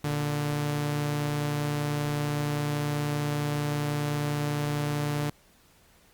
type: tone pair together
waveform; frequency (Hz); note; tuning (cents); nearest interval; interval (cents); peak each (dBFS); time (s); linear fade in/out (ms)
sawtooth; 116.4 / 146.83; A#2 / D3; -2 / 0; major third; 402; -33 / -23; 0.04-5.3; 5
effects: pink hiss -60 dBFS RMS until 6.13 s + Opus 48 kbps